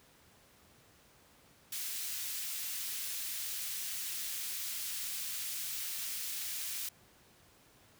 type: high-pass noise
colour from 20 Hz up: white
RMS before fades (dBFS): -39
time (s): 1.72-6.89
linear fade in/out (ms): 5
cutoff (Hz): 2200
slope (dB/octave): 12
effects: pink hiss -63 dBFS RMS until 7.99 s + high-pass 60 Hz 12 dB/octave